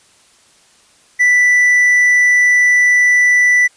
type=tone; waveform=triangle; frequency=1975.5 Hz; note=B6; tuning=in tune; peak=-6 dBFS; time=1.19-3.68 s; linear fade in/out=20 ms; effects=white hiss -50 dBFS RMS until 3.76 s + resampled to 22050 Hz